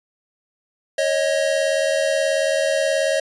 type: tone pair together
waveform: square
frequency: 550.5 / 629 Hz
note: C#5 / D#5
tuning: -12 / +19 cents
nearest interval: major second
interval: 231 cents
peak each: -21 / -21 dBFS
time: 0.98-3.2 s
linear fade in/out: 5 ms
effects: resampled to 24000 Hz